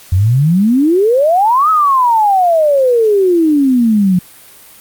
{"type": "exponential two-way sweep", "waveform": "sine", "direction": "up then down", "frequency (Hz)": [86.1, 1300, 175.9], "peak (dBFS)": -7, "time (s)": [0.12, 4.19], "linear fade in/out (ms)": 5, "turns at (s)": 1.7, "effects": ["white hiss -39 dBFS RMS until 4.8 s", "Opus 48 kbps"]}